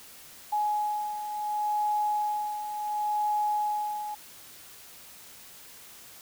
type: beating tone pair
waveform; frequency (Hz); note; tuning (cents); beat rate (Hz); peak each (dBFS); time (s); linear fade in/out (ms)
sine; 839 / 839.7; G#5 / G#5; +17 / +19; 0.7; -34 / -27; 0.52-4.15; 10
effects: white hiss -49 dBFS RMS until 6.21 s